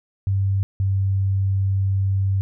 sine tone pair in turn, 97.6 / 97.06 Hz, G2 / G2, -7 / -17 cents, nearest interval unison, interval 10 cents, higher first, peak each -17 dBFS, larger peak neither, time 0.27-0.63 / 0.8-2.41 s, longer second, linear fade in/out 0 ms, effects none

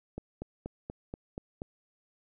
click train, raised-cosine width 2 ms, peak -24 dBFS, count 7, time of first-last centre 0.18-1.619 s, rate 4.17 Hz, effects none

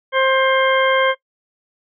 harmonic tone, 529 Hz, C5, 19 cents sharp, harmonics 1 / 2 / 3 / 4 / 6, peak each -16 / -19 / -21 / -22 / -24 dBFS, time 0.12-1.15 s, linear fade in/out 50 ms, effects noise-tail reverb RT60 0.1 s tail -19 dB re dry

